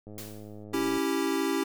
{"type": "click train", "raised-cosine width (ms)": 2, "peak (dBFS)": -32, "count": 96, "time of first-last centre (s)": [0.07, 0.975], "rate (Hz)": 105}
{"type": "noise with exponential decay", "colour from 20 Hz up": "white", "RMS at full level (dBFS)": -40, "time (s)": [0.18, 0.64], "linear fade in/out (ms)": 1, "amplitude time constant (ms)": 100}
{"type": "chord", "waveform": "square", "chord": "C# diminished", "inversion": "none", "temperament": "equal", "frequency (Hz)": [277.2, 329.6, 392], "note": ["C#4", "E4", "G4"], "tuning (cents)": [0, 0, 0], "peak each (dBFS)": -31, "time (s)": [0.73, 1.64], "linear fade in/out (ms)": 10}
{"effects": []}